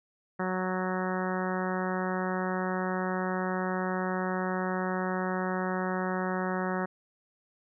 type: harmonic tone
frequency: 185 Hz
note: F#3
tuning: in tune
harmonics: 1 / 2 / 3 / 4 / 5 / 6 / 7 / 8 / 9 / 10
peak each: -32 / -35 / -37 / -38 / -39 / -40 / -40 / -41 / -42 / -42 dBFS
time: 0.39-6.86 s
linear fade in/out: 10 ms
effects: none